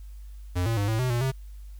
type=tone with pitch steps; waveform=square; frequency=89.4 / 114.4 / 101.4 / 111.1 / 127.2 / 119.7 / 132.6 Hz; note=F2 / A#2 / G#2 / A2 / C3 / A#2 / C3; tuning=+41 / -32 / -41 / +17 / -48 / +46 / +23 cents; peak=-24 dBFS; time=0.55-1.32 s; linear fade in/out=20 ms; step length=110 ms; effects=added 50 Hz sine -39 dBFS peak until 1.79 s + white hiss -63 dBFS RMS until 1.79 s